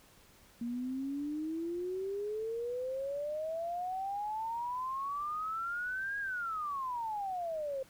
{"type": "exponential two-way sweep", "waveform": "sine", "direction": "up then down", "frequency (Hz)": [233.2, 1652, 523], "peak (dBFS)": -34, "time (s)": [0.61, 7.83], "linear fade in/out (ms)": 5, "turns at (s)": 6.19, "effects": ["pink hiss -61 dBFS RMS until 7.89 s"]}